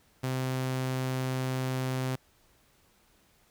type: tone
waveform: sawtooth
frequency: 129.8 Hz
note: C3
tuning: 13 cents flat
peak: -25 dBFS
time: 0.23-2.16 s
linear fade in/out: 10 ms
effects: pink hiss -65 dBFS RMS until 3.5 s